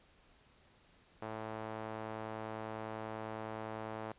sawtooth tone with band-pass filter, 110 Hz, A2, in tune, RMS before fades -43 dBFS, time 1.22-4.12 s, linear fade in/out 0 ms, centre 790 Hz, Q 1, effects pink hiss -66 dBFS RMS until 4.18 s + resampled to 8000 Hz

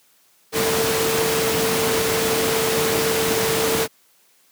sine tone in noise, 448.4 Hz, A4, 33 cents sharp, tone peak -21 dBFS, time 0.52-3.88 s, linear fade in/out 50 ms, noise pink, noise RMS -21 dBFS, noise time 0.52-3.88 s, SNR -3 dB, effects white hiss -58 dBFS RMS until 4.51 s + high-pass 150 Hz 12 dB/octave

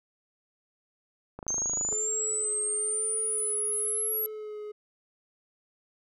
click train, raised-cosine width 1 ms, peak -25 dBFS, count 15, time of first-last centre 1.39-1.926 s, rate 26.1 Hz
sine linear sweep, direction up, 6272 to 11540 Hz, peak -27 dBFS, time 1.48-4.26 s, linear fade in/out 0 ms
triangle tone with vibrato, 427.4 Hz, G#4, 50 cents sharp, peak -34 dBFS, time 1.91-4.72 s, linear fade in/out 10 ms, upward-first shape sine, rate 1 Hz, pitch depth 27 cents each way
effects none

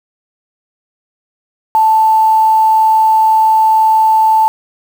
sine tone with quantisation, 879 Hz, A5, 2 cents flat, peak -6 dBFS, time 1.75-4.48 s, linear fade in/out 0 ms, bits 5, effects none

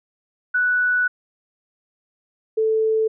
sine tone pair in turn, 1480 / 440 Hz, F#6 / A4, 0 / 0 cents, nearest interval octave + major sixth, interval 2100 cents, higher first, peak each -16 dBFS, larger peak neither, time 0.54-1.08 / 2.57-3.08 s, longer first, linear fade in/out 10 ms, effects none

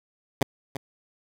10% pulse tone with echo, 137.1 Hz, C#3, 19 cents flat, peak -11 dBFS, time 0.41-0.43 s, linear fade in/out 2 ms, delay 340 ms, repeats 1, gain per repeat -11 dB, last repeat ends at 0.77 s, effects none

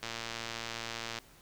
click train, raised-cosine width 0.2 ms, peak -20 dBFS, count 134, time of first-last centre 0.03-1.187 s, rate 115 Hz, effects pink hiss -59 dBFS RMS until 1.41 s

